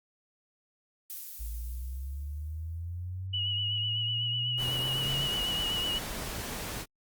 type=noise with exponential decay; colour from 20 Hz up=violet; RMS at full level=-39 dBFS; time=1.1-3.27 s; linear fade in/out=0 ms; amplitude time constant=470 ms
type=linear sweep; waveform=sine; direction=up; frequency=53 to 138.59 Hz; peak=-34 dBFS; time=1.39-5.28 s; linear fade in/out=20 ms
type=tone with vibrato; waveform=sine; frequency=2920 Hz; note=F#7; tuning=24 cents flat; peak=-29 dBFS; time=3.33-5.99 s; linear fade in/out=10 ms; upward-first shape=sine; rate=8 Hz; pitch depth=34 cents each way
type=noise; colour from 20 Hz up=pink; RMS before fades=-37 dBFS; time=4.57-6.86 s; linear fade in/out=50 ms
effects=Opus 48 kbps

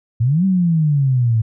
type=exponential two-way sweep; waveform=sine; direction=up then down; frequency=108.7 to 194.9 to 108.7 Hz; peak=-12 dBFS; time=0.2-1.42 s; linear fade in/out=10 ms; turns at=0.45 s; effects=none

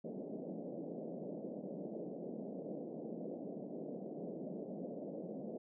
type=band-pass noise; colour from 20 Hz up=pink; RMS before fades=-45 dBFS; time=0.04-5.58 s; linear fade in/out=10 ms; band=170 to 630 Hz; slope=48 dB/octave; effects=none

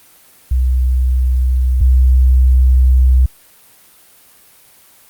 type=tone pair in turn; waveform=sine; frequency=63.4 / 63.8 Hz; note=B1 / C2; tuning=+46 / -43 cents; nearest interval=unison; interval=11 cents; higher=second; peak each=-10 / -6 dBFS; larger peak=second; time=0.51-1.81 / 1.81-3.26 s; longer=second; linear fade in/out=5 ms; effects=white hiss -46 dBFS RMS until 5.09 s + Opus 32 kbps

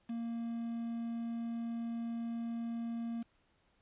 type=tone with quantisation; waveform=triangle; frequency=231.9 Hz; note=A#3; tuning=9 cents flat; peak=-34 dBFS; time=0.09-3.23 s; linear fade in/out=10 ms; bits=9; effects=pink hiss -73 dBFS RMS until 3.81 s + resampled to 8000 Hz

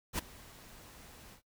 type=noise with ADSR envelope; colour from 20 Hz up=pink; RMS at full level=-32 dBFS; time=0.13-1.42 s; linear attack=56 ms; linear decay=11 ms; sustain=-22 dB; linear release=98 ms; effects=noise-tail reverb RT60 0.1 s tail -17 dB re dry

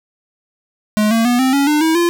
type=tone with pitch steps; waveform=square; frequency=212 / 227.2 / 243.5 / 261 / 279.7 / 299.8 / 321.3 / 344.4 Hz; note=G#3 / A#3 / B3 / C4 / C#4 / D4 / E4 / F4; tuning=+36 / -44 / -24 / -4 / +16 / +36 / -44 / -24 cents; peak=-12 dBFS; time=0.97-2.09 s; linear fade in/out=0 ms; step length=140 ms; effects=none

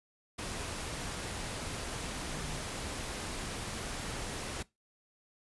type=tone in noise; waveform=sine; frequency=150.7 Hz; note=D3; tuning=45 cents sharp; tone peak=-42 dBFS; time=2.32-2.57 s; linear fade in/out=10 ms; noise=pink; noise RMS=-39 dBFS; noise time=0.38-4.63 s; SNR=-6 dB; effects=noise-tail reverb RT60 0.2 s tail -21 dB re dry + resampled to 24000 Hz

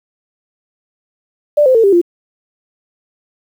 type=tone with pitch steps; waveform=sine; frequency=590 / 516.6 / 452.3 / 396.1 / 346.8 Hz; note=D5 / C5 / A4 / G4 / F4; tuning=+8 / -22 / +48 / +18 / -12 cents; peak=-6 dBFS; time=1.57-2.015 s; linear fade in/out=10 ms; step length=89 ms; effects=7-bit

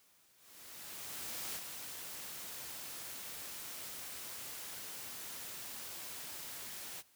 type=noise with ADSR envelope; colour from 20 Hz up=white; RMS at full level=-41 dBFS; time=0.35-7.03 s; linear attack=1200 ms; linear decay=49 ms; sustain=-5 dB; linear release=37 ms; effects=white hiss -68 dBFS RMS until 7.15 s + high-pass 60 Hz 12 dB/octave

